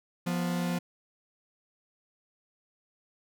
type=tone pair together; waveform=45% pulse; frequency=175.4 / 245.4 Hz; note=F3 / B3; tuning=+8 / -11 cents; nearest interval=tritone; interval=581 cents; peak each=-29 / -35 dBFS; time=0.26-0.79 s; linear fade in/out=10 ms; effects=none